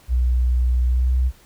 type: tone with pitch glide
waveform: sine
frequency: 61.7 to 63.51 Hz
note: B1 to B1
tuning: -1 to +49 cents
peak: -15 dBFS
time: 0.08-1.32 s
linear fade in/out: 50 ms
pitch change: +50 cents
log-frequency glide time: 0.86-1.14 s
effects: pink hiss -52 dBFS RMS until 1.45 s